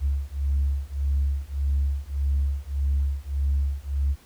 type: beating tone pair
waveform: sine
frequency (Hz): 68.9 / 70.6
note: C#2 / C#2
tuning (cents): -10 / +32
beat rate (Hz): 1.7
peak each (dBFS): -24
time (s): 0-4.16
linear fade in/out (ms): 50
effects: tanh soft clip ceiling -16 dBFS + pink hiss -55 dBFS RMS until 4.25 s